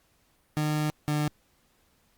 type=tone pair in turn; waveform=30% pulse; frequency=151.8 / 149.71 Hz; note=D#3 / D3; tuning=-42 / +34 cents; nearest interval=unison; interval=24 cents; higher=first; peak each=-22 dBFS; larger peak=neither; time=0.57-0.9 / 1.08-1.28 s; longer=first; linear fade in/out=0 ms; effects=pink hiss -67 dBFS RMS until 2.17 s + Opus 48 kbps